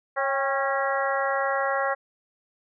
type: harmonic tone with a mistuned harmonic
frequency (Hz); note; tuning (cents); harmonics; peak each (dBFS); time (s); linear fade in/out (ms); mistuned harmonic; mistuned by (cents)
274.1; C#4; -19; 2 / 3 / 4 / 5 / 6 / 7; -27 / -29 / -30 / -31 / -32 / -32; 0.16-1.95; 20; 3; -47
effects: none